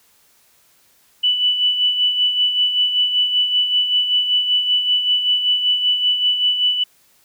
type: tone with tremolo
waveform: sine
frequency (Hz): 2973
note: F#7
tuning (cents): +8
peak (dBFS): -12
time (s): 1.23-6.84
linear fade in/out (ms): 10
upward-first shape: sine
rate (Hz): 5.2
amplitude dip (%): 55
effects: white hiss -56 dBFS RMS until 7.24 s